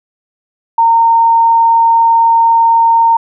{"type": "tone", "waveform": "sine", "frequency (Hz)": 918, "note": "A#5", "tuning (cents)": -27, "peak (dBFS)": -5, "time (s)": [0.78, 3.17], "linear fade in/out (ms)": 5, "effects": []}